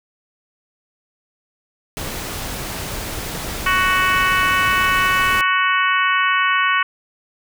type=noise; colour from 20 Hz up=pink; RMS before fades=-27 dBFS; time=1.97-5.41 s; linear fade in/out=0 ms
type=harmonic tone; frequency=371.9 Hz; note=F#4; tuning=9 cents sharp; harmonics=3 / 4 / 5 / 6 / 7 / 8; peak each=-18 / -20 / -22 / -24 / -25 / -26 dBFS; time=3.66-6.83 s; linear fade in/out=5 ms
effects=none